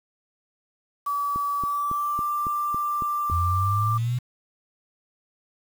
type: tone with pitch glide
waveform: sine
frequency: 1147 to 1181.3 Hz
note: D6 to D6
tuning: -41 to +10 cents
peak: -23 dBFS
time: 1.06-3.98 s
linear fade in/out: 10 ms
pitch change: +51 cents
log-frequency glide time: 1.61-2.23 s
type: click train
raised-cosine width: 3 ms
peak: -22 dBFS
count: 8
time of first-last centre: 1.36-3.299 s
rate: 3.61 Hz
type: exponential sweep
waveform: sine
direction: up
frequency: 83 to 126.1 Hz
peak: -22 dBFS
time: 3.31-4.19 s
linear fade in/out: 10 ms
effects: 7-bit